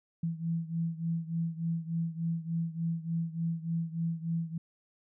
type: beating tone pair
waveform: sine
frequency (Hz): 164.81 / 168.21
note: E3 / E3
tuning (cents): 0 / +35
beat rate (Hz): 3.4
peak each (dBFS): -32 / -35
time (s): 0.23-4.58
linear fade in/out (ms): 5
effects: none